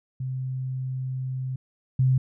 sine tone pair in turn, 130 / 130 Hz, C3 / C3, -11 / -11 cents, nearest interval unison, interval 0 cents, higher neither, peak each -27 / -17 dBFS, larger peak second, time 0.2-1.56 / 1.99-2.18 s, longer first, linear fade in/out 5 ms, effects none

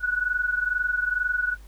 sine tone pair together, 1466.8 / 1489 Hz, F#6 / F#6, -15 / +11 cents, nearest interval unison, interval 26 cents, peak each -24 / -27 dBFS, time 0-1.57 s, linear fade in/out 50 ms, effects added 50 Hz sine -42 dBFS peak until 1.67 s + pink hiss -57 dBFS RMS until 1.67 s

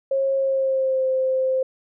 sine tone with pitch glide, 541 to 522.3 Hz, C#5 to C5, -42 to -3 cents, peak -18 dBFS, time 0.11-1.63 s, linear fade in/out 5 ms, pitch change -61 cents, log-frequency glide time 0.37-1.06 s, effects none

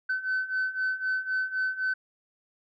sine beating tone pair, 1519 / 1522.9 Hz, F#6 / F#6, +45 / +49 cents, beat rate 3.9 Hz, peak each -30 / -27 dBFS, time 0.09-1.94 s, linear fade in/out 10 ms, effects tanh soft clip ceiling -22 dBFS

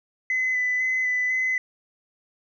sine tone with vibrato, 2015 Hz, B6, 34 cents sharp, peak -20 dBFS, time 0.3-1.58 s, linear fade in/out 2 ms, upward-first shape square, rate 2 Hz, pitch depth 14 cents each way, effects tanh soft clip ceiling -17 dBFS

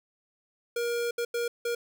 square tone bursts at uneven times, 473.5 Hz, A#4, 27 cents sharp, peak -28 dBFS, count 4, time 0.76-1.11 / 1.18-1.25 / 1.34-1.48 / 1.65-1.75 s, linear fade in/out 5 ms, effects none

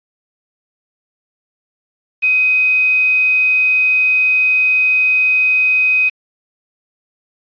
sine tone with quantisation, 2514 Hz, D#7, 17 cents sharp, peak -10 dBFS, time 2.22-6.1 s, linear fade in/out 20 ms, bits 5, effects resampled to 11025 Hz

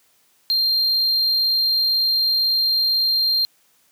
triangle tone, 4186 Hz, C8, in tune, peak -15 dBFS, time 0.5-3.45 s, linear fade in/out 0 ms, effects white hiss -60 dBFS RMS until 3.91 s + high-pass 100 Hz 12 dB/octave

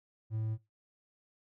triangle tone, 110 Hz, A2, in tune, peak -30 dBFS, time 0.3-0.58 s, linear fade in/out 50 ms, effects noise-tail reverb RT60 0.2 s tail -18 dB re dry

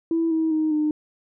sine tone with pitch steps, 329.6 / 320.8 / 312.2 / 303.8 Hz, E4 / E4 / D#4 / D#4, 0 / -47 / +6 / -41 cents, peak -18 dBFS, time 0.11-0.91 s, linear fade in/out 2 ms, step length 200 ms, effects tanh soft clip ceiling -14 dBFS

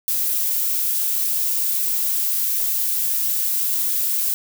violet noise, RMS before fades -21 dBFS, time 0.08-4.34 s, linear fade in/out 0 ms, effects none

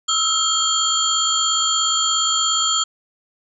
sine tone cluster, 1290 / 1347 / 3214 / 4381 / 7130 Hz, E6 / E6 / G7 / C#8 / A8, -38 / +37 / +43 / -21 / +22 cents, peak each -24 / -27 / -20 / -26 / -21 dBFS, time 0.08-2.84 s, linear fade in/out 10 ms, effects none

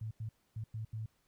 sine tone bursts at uneven times, 110 Hz, A2, in tune, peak -37 dBFS, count 5, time 0.01-0.11 / 0.2-0.29 / 0.56-0.64 / 0.74-0.85 / 0.93-1.06 s, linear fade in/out 5 ms, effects pink hiss -75 dBFS RMS until 1.27 s

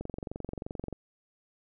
click train, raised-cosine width 2 ms, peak -23 dBFS, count 22, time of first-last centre 0.01-0.927 s, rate 22.9 Hz, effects none

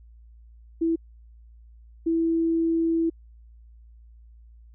sine tone bursts at uneven times, 329.6 Hz, E4, in tune, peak -20 dBFS, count 2, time 0.81-0.96 / 2.06-3.1 s, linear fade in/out 10 ms, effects added 57 Hz sine -47 dBFS peak until 4.74 s

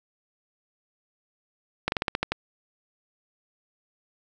slowing click train, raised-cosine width 0.3 ms, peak -8 dBFS, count 8, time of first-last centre 1.88-2.32 s, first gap 41 ms, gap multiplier 1.14, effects none

